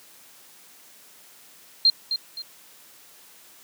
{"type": "tone with echo", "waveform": "sine", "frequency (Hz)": 4186, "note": "C8", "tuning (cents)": 0, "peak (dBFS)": -13, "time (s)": [1.85, 1.9], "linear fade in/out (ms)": 2, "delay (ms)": 260, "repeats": 2, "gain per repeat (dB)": -9, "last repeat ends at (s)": 2.42, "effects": ["white hiss -51 dBFS RMS until 3.63 s", "high-pass 150 Hz 12 dB/octave"]}